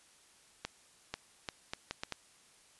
accelerating click train, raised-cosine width 0.2 ms, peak -19 dBFS, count 7, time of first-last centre 0.65-2.123 s, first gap 490 ms, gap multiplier 0.71, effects white hiss -63 dBFS RMS until 2.79 s + resampled to 24000 Hz

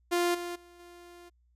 sawtooth tone with level steps, 349.2 Hz, F4, in tune, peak -21 / -31 / -49 / -45 dBFS, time 0.11-1.3 s, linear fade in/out 20 ms, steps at 0.34 / 0.55 / 0.79 s, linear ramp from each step 10 ms, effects added 60 Hz sine -64 dBFS peak until 1.55 s + resampled to 32000 Hz

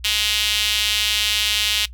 sawtooth tone with high-pass filter, 210.1 Hz, G#3, 20 cents sharp, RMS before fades -20 dBFS, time 0.04-1.86 s, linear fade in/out 10 ms, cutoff 3100 Hz, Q 3.1, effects noise-tail reverb RT60 0.1 s tail -19 dB re dry + added 60 Hz sine -35 dBFS peak until 1.93 s

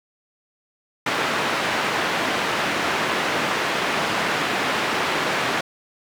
white band-pass noise, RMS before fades -23 dBFS, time 1.06-5.61 s, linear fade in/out 5 ms, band 170 to 2100 Hz, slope 12 dB/octave, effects none

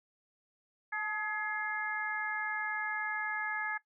harmonic tone with a mistuned harmonic, 421.9 Hz, G#4, 27 cents sharp, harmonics 2 / 3 / 4 / 5, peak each -40 / -42 / -34 / -41 dBFS, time 0.92-3.78 s, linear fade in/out 10 ms, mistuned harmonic 2, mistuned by +45 cents, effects noise-tail reverb RT60 0.1 s tail -18 dB re dry

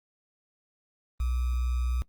sine tone with sample-and-hold, 61.74 Hz, B1, in tune, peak -25 dBFS, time 1.2-2.02 s, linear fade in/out 0 ms, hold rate 1225 Hz, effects noise-tail reverb RT60 0.1 s tail -21 dB re dry + Opus 32 kbps

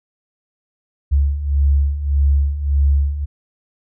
sine beating tone pair, 69.3 / 71 Hz, C#2 / C#2, 0 / +42 cents, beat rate 1.7 Hz, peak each -19 / -14 dBFS, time 1.11-3.26 s, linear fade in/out 20 ms, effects none

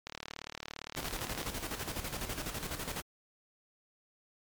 click train, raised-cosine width 0.2 ms, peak -22 dBFS, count 52, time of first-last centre 0.07-1.43 s, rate 37.5 Hz
pink noise with tremolo, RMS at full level -37 dBFS, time 0.96-3.02 s, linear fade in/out 10 ms, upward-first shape square, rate 12 Hz, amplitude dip 55%
effects MP3 96 kbps

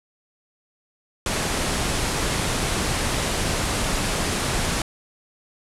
pink low-pass noise, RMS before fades -24 dBFS, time 1.26-4.82 s, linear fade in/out 2 ms, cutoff 11000 Hz, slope 48 dB/octave, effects none

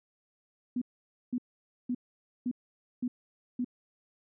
sine tone bursts, 247.1 Hz, B3, 1 cent sharp, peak -28 dBFS, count 6, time 0.76-3.646 s, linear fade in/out 5 ms, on 56 ms, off 510 ms, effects none

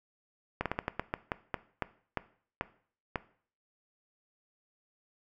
slowing click train, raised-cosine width 0.5 ms, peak -15 dBFS, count 13, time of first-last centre 0.61-3.158 s, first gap 47 ms, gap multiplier 1.25, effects noise-tail reverb RT60 0.5 s tail -17 dB re dry

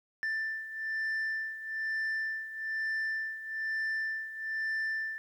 sine beating tone pair, 1772 / 1773.1 Hz, A6 / A6, +12 / +13 cents, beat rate 1.1 Hz, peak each -31 / -35 dBFS, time 0.23-5.18 s, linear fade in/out 0 ms, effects tanh soft clip ceiling -29 dBFS + 11-bit

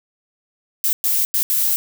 violet noise bursts at uneven times, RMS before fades -18 dBFS, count 4, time 0.84-0.93 / 1.04-1.25 / 1.34-1.43 / 1.5-1.76 s, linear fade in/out 0 ms, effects none

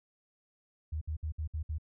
sine tone bursts, 77.78 Hz, D#2, in tune, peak -32 dBFS, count 6, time 0.92-1.784 s, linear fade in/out 10 ms, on 94 ms, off 60 ms, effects none

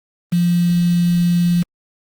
sine tone with quantisation, 173.7 Hz, F3, 9 cents flat, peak -12 dBFS, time 0.32-1.63 s, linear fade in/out 10 ms, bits 5, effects Opus 32 kbps

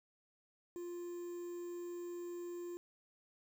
triangle tone with quantisation, 349.2 Hz, F4, in tune, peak -40 dBFS, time 0.76-2.77 s, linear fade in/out 0 ms, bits 10, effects none

